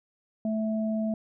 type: tone pair together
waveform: sine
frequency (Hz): 218.6 / 655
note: A3 / E5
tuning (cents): -11 / -11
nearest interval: octave + perfect fifth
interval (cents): 1900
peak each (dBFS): -26 / -33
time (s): 0.45-1.14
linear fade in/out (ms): 2
effects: none